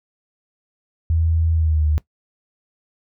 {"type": "tone with pitch glide", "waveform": "sine", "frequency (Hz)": [81.6, 76.14], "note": ["E2", "D#2"], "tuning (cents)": [-17, -37], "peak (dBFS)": -15, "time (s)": [1.1, 1.98], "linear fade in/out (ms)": 0, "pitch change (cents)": -120, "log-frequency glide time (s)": [1.53, 1.85], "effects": ["noise-tail reverb RT60 0.1 s tail -19 dB re dry"]}